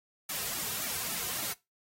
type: noise with flanger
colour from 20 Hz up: white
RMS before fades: -35 dBFS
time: 0.29-1.53 s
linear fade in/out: 5 ms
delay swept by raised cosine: 1.9 to 3.6 ms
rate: 3.6 Hz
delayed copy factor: -0.9
effects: noise-tail reverb RT60 0.2 s tail -19 dB re dry + AAC 48 kbps